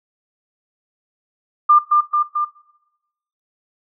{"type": "tone with echo", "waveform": "sine", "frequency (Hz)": 1197, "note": "D6", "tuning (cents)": 33, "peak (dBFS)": -7, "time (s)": [1.69, 1.79], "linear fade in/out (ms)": 10, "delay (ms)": 220, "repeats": 3, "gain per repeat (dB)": -3, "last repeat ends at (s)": 2.45, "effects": ["noise-tail reverb RT60 1.0 s tail -22 dB re dry"]}